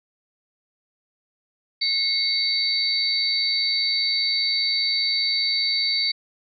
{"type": "tone cluster", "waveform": "sine", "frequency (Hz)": [2175, 3915, 4555], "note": ["C#7", "B7", "C#8"], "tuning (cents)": [-33, -16, 46], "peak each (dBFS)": [-28, -27, -21], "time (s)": [1.81, 6.12], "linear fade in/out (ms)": 10, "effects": []}